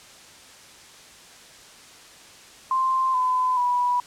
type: tone with pitch steps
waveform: sine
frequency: 1046.5 / 1013.2 / 980.9 Hz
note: C6 / B5 / B5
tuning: 0 / +44 / -12 cents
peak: -19 dBFS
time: 2.71-4 s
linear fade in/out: 2 ms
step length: 430 ms
effects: white hiss -47 dBFS RMS until 4.06 s + low-pass 8000 Hz 12 dB/octave

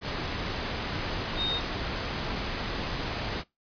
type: tone in noise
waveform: sine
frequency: 3706 Hz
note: A#7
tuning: 11 cents flat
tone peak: -27 dBFS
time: 1.36-1.61 s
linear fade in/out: 50 ms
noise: pink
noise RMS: -32 dBFS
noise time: 0.01-3.44 s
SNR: +2 dB
effects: noise-tail reverb RT60 0.2 s tail -22 dB re dry + resampled to 11025 Hz

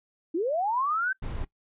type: linear sweep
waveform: sine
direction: up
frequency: 301.2 to 1568 Hz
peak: -24 dBFS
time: 0.34-1.13 s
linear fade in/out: 10 ms
type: noise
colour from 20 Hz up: brown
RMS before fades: -32 dBFS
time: 1.22-1.45 s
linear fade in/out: 10 ms
effects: noise-tail reverb RT60 0.1 s tail -19 dB re dry + resampled to 8000 Hz

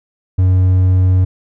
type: tone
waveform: triangle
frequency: 92.5 Hz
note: F#2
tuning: in tune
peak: -6 dBFS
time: 0.38-1.25 s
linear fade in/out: 10 ms
effects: none

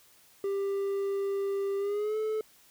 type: tone with pitch glide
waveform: triangle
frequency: 395.6 to 433.9 Hz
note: G4 to A4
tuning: +16 to -24 cents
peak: -26 dBFS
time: 0.44-2.41 s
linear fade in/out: 2 ms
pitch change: +160 cents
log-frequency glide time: 1.78-2.17 s
effects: white hiss -60 dBFS RMS until 2.7 s

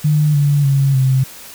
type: tone with pitch steps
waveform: sine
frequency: 150.6 / 143.97 / 137.62 / 131.56 Hz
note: D3 / D3 / C#3 / C3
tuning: +44 / -34 / -12 / +10 cents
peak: -10 dBFS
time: 0.04-1.24 s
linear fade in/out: 10 ms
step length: 300 ms
effects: white hiss -36 dBFS RMS until 1.54 s

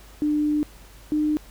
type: tone pair in turn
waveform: sine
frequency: 299 / 302.8 Hz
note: D4 / D#4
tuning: +31 / -47 cents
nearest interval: unison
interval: 22 cents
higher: second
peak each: -19 dBFS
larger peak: neither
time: 0.22-0.63 / 1.12-1.37 s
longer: first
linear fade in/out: 0 ms
effects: added 50 Hz sine -46 dBFS peak until 1.5 s + pink hiss -50 dBFS RMS until 1.5 s

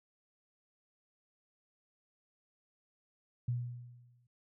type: tone with exponential decay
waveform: sine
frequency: 121.5 Hz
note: B2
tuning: 28 cents flat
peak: -29 dBFS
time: 3.48-4.27 s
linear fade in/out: 5 ms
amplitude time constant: 170 ms
effects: none

